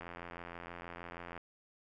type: click train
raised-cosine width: 0.5 ms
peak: -30 dBFS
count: 119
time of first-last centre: 0.01-1.377 s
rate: 86.3 Hz
effects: none